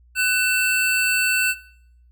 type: tone pair together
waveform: square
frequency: 1500.2 / 2673 Hz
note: F#6 / E7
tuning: +23 / +23 cents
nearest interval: minor seventh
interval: 1000 cents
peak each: -21 dBFS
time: 0.15-1.55 s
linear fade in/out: 50 ms
effects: noise-tail reverb RT60 0.7 s tail -21 dB re dry + added 60 Hz sine -50 dBFS peak until 2.11 s